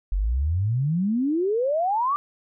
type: exponential sweep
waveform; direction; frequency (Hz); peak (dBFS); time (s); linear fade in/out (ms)
sine; up; 43.65 to 1199; -20; 0.12-2.16; 0
effects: none